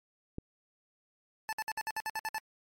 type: click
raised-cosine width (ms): 3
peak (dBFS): -25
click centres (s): 0.384
type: tone bursts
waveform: 25% pulse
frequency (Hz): 875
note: A5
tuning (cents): -10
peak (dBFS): -29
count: 10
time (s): 1.49-2.382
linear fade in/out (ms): 0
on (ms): 37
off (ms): 58
effects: MP3 64 kbps